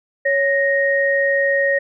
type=tone pair together; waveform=sine; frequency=555 / 1866.8 Hz; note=C#5 / A#6; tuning=+2 / +2 cents; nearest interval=octave + major sixth; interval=2100 cents; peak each=-17 dBFS; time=0.25-1.79 s; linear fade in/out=10 ms; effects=none